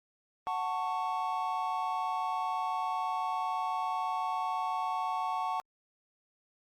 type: chord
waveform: triangle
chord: F# minor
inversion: none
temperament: just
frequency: 740 / 888 / 1110 Hz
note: F#5 / A5 / C#6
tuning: 0 / +16 / +2 cents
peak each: -33 dBFS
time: 0.47-5.6 s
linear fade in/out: 0 ms
effects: Opus 48 kbps